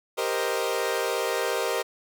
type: chord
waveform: sawtooth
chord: C minor seventh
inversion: second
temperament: equal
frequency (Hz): 392 / 466.2 / 523.3 / 622.3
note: G4 / Bb4 / C5 / Eb5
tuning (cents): 0 / 0 / 0 / 0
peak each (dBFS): -27 / -25 / -27 / -28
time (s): 0.17-1.83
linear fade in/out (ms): 20
effects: none